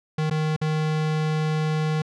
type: tone with dropouts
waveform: square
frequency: 155.3 Hz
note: D#3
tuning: 3 cents flat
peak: -22 dBFS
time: 0.18-2.02 s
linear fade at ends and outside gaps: 5 ms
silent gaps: 0.299-0.309 / 0.564-0.614 s
effects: low-pass 5000 Hz 12 dB/octave